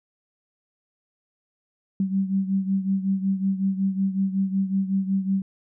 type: beating tone pair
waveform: sine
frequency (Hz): 192 / 197.4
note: G3 / G3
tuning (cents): -36 / +12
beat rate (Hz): 5.4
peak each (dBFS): -22 / -27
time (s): 2-5.42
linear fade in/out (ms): 2
effects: none